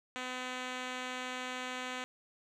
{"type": "tone with low-pass filter", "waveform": "5% pulse", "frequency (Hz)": 253.4, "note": "B3", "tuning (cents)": 45, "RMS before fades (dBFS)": -40, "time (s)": [0.16, 2.04], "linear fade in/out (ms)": 0, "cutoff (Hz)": 5700, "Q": 1, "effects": []}